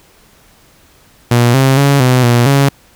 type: tone with pitch steps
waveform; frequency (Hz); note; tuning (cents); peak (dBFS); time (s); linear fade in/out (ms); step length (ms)
sawtooth; 119.9 / 133.8 / 140.4 / 127 / 120 / 139; A#2 / C3 / C#3 / B2 / B2 / C#3; +49 / +39 / +22 / +49 / -49 / +5; -3; 1.31-2.69; 5; 230
effects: pink hiss -47 dBFS RMS until 2.95 s